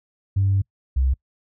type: tone pair in turn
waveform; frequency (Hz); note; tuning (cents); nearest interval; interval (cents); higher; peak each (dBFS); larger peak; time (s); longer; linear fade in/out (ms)
sine; 97.8 / 65.52; G2 / C2; -4 / +3; perfect fifth; 693; first; -15; neither; 0.36-0.62 / 0.96-1.14; first; 10
effects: noise-tail reverb RT60 0.1 s tail -26 dB re dry + tanh soft clip ceiling -12 dBFS